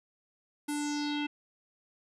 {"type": "tone with low-pass filter sweep", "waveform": "square", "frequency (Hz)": 293.7, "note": "D4", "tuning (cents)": 0, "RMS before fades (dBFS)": -33, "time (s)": [0.68, 1.27], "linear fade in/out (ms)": 10, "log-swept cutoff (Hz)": [11000, 2700], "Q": 4.1, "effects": []}